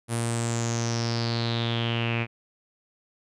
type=tone with low-pass filter sweep; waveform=sawtooth; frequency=116.54 Hz; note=A#2; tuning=in tune; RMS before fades=-27 dBFS; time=0.08-2.27 s; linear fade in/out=50 ms; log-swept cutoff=10000 to 2400 Hz; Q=6.7; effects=none